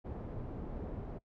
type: low-pass noise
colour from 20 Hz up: pink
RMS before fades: -42 dBFS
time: 0.04-1.19 s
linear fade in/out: 20 ms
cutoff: 570 Hz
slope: 12 dB/octave
effects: noise-tail reverb RT60 0.1 s tail -22 dB re dry